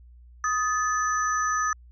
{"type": "tone cluster", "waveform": "sine", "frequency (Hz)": [1252, 1737, 6000], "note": ["D#6", "A6", "F#8"], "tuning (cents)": [10, -23, 23], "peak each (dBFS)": [-24, -29, -32], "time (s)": [0.44, 1.73], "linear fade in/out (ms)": 2, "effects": ["added 60 Hz sine -47 dBFS peak until 1.91 s"]}